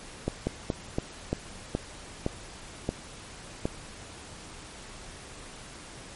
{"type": "slowing click train", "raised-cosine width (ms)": 2, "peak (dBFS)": -13, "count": 9, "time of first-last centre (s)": [0.28, 3.655], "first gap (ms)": 190, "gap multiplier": 1.22, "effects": ["pink hiss -45 dBFS RMS until 6.15 s", "MP3 48 kbps"]}